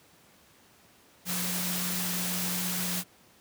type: tone in noise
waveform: sine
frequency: 180 Hz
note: F#3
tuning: 47 cents flat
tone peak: -34 dBFS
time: 1.25-3.04 s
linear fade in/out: 50 ms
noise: white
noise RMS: -32 dBFS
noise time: 1.25-3.04 s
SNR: -5 dB
effects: pink hiss -59 dBFS RMS until 3.4 s + high-pass 100 Hz 12 dB/octave